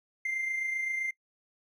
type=tone with amplitude modulation; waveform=triangle; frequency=2093 Hz; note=C7; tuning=in tune; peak=-25 dBFS; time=0.25-1.11 s; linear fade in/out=5 ms; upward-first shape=sine; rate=27.7 Hz; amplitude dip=50%; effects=noise-tail reverb RT60 0.1 s tail -23 dB re dry + tanh soft clip ceiling -24 dBFS